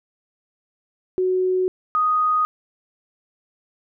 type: tone pair in turn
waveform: sine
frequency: 370 / 1244.5 Hz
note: F#4 / D#6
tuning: 0 / 0 cents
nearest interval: octave + major sixth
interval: 2100 cents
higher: second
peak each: -17 / -16 dBFS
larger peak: second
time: 1.18-1.68 / 1.95-2.45 s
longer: neither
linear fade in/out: 0 ms
effects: none